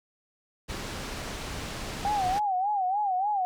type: low-pass noise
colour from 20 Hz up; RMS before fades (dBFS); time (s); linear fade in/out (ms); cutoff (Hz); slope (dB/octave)
pink; -36; 0.68-2.4; 20; 7100; 12
type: tone with vibrato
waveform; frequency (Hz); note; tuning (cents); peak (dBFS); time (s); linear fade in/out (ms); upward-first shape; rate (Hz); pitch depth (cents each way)
sine; 784; G5; 0; -24; 2.05-3.45; 0; sine; 3.4; 130
effects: none